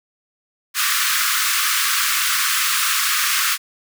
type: high-pass noise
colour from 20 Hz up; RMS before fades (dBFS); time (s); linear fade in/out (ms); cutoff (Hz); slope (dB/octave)
pink; -19; 0.74-3.58; 50; 1100; 96
effects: none